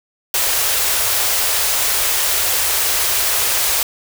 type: band-stop noise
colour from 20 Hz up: white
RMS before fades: -17 dBFS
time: 0.34-3.83 s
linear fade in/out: 2 ms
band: 100 to 400 Hz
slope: 24 dB/octave
effects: none